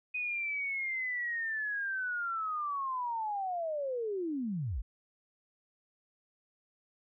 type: linear sweep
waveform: sine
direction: down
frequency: 2504 to 38.67 Hz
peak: -32 dBFS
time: 0.14-4.82 s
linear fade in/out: 10 ms
effects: none